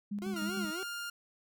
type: tone with tremolo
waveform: sine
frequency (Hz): 204.2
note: G#3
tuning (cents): -29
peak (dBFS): -33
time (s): 0.11-0.71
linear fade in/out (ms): 10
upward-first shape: square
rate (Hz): 6.5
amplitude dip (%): 50
type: tone with vibrato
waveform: 40% pulse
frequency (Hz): 344.2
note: F4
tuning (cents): -25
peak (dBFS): -38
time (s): 0.22-0.83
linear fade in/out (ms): 0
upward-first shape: sine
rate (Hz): 3.7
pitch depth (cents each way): 190
type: tone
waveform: sawtooth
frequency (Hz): 1405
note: F6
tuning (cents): +10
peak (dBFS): -34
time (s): 0.36-1.1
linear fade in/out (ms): 5
effects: none